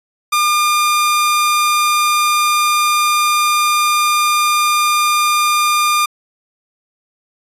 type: tone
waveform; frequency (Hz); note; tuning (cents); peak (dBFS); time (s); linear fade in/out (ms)
sawtooth; 1205; D6; +44; -8; 0.32-6.06; 10
effects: resampled to 32000 Hz